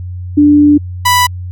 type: tone pair in turn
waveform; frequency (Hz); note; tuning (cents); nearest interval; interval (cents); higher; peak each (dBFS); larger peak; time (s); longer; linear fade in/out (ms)
sine / sawtooth; 293.7 / 987.9; D4 / B5; 0 / 0; octave + major sixth; 2100; second; -3; neither; 0.37-0.78 / 1.05-1.27; first; 10
effects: added 90 Hz sine -20 dBFS peak until 1.51 s